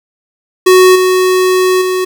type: tone with level steps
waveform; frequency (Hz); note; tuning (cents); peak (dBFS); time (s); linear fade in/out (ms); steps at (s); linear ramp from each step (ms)
square; 370; F#4; 0; -3 / -8 / -12; 0.66-2.05; 10; 0.95 / 1.81; 10
effects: 7-bit